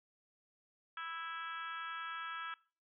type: harmonic tone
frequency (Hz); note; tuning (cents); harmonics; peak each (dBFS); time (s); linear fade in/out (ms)
329.6; E4; 0; 3 / 4 / 5 / 6 / 7 / 8 / 9 / 10; -52 / -43 / -46 / -59 / -55 / -55 / -60 / -53; 0.97-2.54; 2
effects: noise-tail reverb RT60 0.4 s tail -22 dB re dry